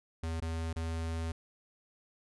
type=tone with dropouts; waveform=square; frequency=81.8 Hz; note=E2; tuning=13 cents flat; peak=-34 dBFS; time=0.23-1.32 s; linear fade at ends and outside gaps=5 ms; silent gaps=0.402-0.42 / 0.73-0.761 s; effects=resampled to 24000 Hz